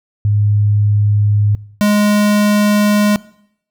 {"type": "tone pair in turn", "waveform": ["sine", "square"], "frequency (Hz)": [103.83, 207.7], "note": ["G#2", "G#3"], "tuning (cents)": [0, 0], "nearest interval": "octave", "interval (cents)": 1200, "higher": "second", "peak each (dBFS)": -10, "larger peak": "neither", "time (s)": [[0.25, 1.55], [1.81, 3.16]], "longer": "second", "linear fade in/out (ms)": 0, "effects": ["noise-tail reverb RT60 0.7 s tail -21 dB re dry"]}